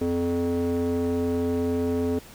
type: tone with band-pass filter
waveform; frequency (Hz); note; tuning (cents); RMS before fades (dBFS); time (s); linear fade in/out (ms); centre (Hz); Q
square; 85.9; F2; -28; -25; 0.01-2.19; 5; 350; 5.8
effects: pink hiss -47 dBFS RMS until 2.34 s